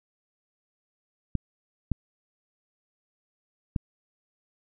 clicks, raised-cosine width 5 ms, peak -13 dBFS, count 3, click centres 1.353 / 1.917 / 3.762 s, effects none

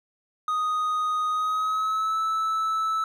triangle tone with pitch glide, 1245 to 1309.9 Hz, D#6 to E6, +1 to -11 cents, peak -21 dBFS, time 0.48-3.04 s, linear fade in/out 2 ms, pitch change +88 cents, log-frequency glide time 1.3-2.18 s, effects none

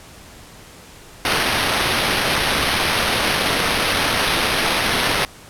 violet noise with sample-and-hold, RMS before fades -19 dBFS, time 1.25-5.25 s, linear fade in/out 0 ms, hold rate 7350 Hz, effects pink hiss -42 dBFS RMS until 5.49 s + low-pass 12000 Hz 12 dB/octave

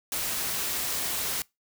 white noise, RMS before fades -30 dBFS, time 0.12-1.42 s, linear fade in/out 2 ms, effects noise-tail reverb RT60 0.2 s tail -23 dB re dry

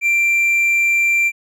triangle tone, 2360 Hz, D7, 8 cents sharp, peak -11 dBFS, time 0.01-1.32 s, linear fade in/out 50 ms, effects none

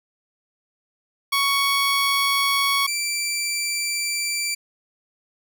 15% pulse tone pair in turn, 1114 / 2342 Hz, C#6 / D7, +8 / -5 cents, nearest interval octave + minor second, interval 1287 cents, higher second, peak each -12 / -16 dBFS, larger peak first, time 1.32-2.87 / 2.87-4.55 s, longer second, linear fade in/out 10 ms, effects none

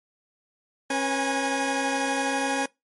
20% pulse tone cluster, 271.6 / 483.9 / 827 Hz, C#4 / B4 / G#5, -35 / -35 / -8 cents, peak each -22 / -28 / -22 dBFS, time 0.9-2.66 s, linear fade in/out 5 ms, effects noise-tail reverb RT60 0.2 s tail -24 dB re dry + MP3 48 kbps

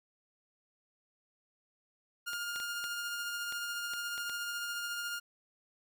sawtooth tone with tremolo, 1413 Hz, F6, 20 cents sharp, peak -31 dBFS, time 2.26-5.2 s, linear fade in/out 20 ms, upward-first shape triangle, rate 14 Hz, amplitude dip 30%
clicks, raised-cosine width 0.2 ms, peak -28 dBFS, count 8, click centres 2.333 / 2.56 / 2.601 / 2.841 / 3.524 / 3.936 / 4.179 / 4.296 s
effects none

